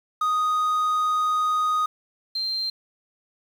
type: tone pair in turn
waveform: triangle / sine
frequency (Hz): 1244.5 / 4157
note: D#6 / C8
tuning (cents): 0 / -12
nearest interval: octave + major sixth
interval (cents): 2088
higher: second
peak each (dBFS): -18 / -24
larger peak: first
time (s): 0.21-1.86 / 2.35-2.7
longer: first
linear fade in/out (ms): 5
effects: 8-bit